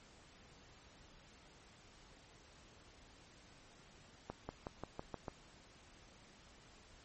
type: accelerating click train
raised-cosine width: 1 ms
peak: -28 dBFS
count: 7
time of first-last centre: 4.3-5.282 s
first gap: 190 ms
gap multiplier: 0.94
effects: pink hiss -62 dBFS RMS until 7.04 s + MP3 32 kbps